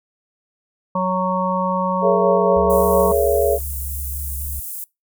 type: harmonic tone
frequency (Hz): 185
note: F#3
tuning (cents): 0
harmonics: 1 / 3 / 5 / 6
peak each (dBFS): -22 / -23 / -23 / -23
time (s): 0.95-3.12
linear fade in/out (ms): 5
type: chord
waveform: sine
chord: A# half-diminished seventh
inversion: third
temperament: just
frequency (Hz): 419.5 / 466.2 / 559.4 / 671.3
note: G#4 / A#4 / C#5 / E5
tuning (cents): +17 / 0 / +16 / +31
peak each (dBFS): -18 / -21 / -19 / -21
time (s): 2.01-3.59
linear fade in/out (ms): 50
type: tone with vibrato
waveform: sine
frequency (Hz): 69.3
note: C#2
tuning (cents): 0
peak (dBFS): -26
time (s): 2.56-4.6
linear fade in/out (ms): 5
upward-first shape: sine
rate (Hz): 3.8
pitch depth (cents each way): 50
type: high-pass noise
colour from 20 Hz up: pink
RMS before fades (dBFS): -30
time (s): 2.7-4.84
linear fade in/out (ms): 0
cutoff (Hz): 10000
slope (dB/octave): 24
effects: noise-tail reverb RT60 0.2 s tail -23 dB re dry